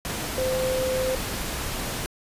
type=tone in noise; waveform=sine; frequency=517 Hz; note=C5; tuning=21 cents flat; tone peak=-23 dBFS; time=0.38-1.15 s; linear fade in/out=0 ms; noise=pink; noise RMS=-30 dBFS; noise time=0.05-2.06 s; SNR=+4 dB; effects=resampled to 32000 Hz